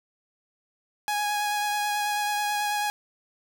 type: tone with vibrato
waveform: sawtooth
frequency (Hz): 830.6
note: G#5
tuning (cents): 0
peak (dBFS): -21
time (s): 1.08-2.9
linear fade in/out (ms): 0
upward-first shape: triangle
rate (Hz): 9.2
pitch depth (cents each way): 17
effects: none